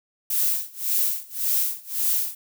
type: noise with tremolo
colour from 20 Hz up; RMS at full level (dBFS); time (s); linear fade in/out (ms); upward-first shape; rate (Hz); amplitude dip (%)
violet; -21; 0.3-2.35; 5; sine; 1.8; 95
effects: none